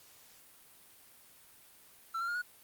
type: tone with pitch steps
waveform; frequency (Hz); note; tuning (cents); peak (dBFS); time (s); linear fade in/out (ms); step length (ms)
triangle; 1339 / 1377.4 / 1417 / 1457.7; E6 / F6 / F6 / F#6; +27 / -24 / +25 / -26; -31; 2.14-2.42; 10; 70
effects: white hiss -59 dBFS RMS until 2.63 s + Opus 48 kbps